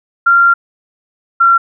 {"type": "tone pair in turn", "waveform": "sine", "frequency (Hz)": [1384, 1367.3], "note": ["F6", "F6"], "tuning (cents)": [-16, -37], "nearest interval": "unison", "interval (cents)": 21, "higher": "first", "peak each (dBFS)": -5, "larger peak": "neither", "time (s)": [[0.26, 0.54], [1.4, 1.58]], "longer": "first", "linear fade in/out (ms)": 10, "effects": []}